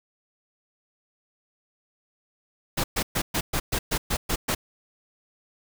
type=noise bursts; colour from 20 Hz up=pink; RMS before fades=-25 dBFS; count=10; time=2.77-4.55 s; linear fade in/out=10 ms; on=70 ms; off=120 ms; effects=none